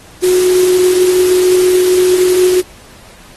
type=tone in noise; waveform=sine; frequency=365.7 Hz; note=F#4; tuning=20 cents flat; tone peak=-7 dBFS; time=0.22-2.62 s; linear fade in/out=20 ms; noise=white; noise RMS=-21 dBFS; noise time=0.22-2.62 s; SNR=+11 dB; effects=pink hiss -40 dBFS RMS until 3.36 s + AAC 32 kbps